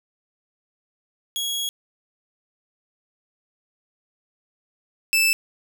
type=tone pair in turn; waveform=sawtooth; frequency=3322 / 2637 Hz; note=G#7 / E7; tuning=0 / 0 cents; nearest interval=major third; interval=400 cents; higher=first; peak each=-21 / -13 dBFS; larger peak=second; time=1.36-1.69 / 5.13-5.33 s; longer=first; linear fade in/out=0 ms; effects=none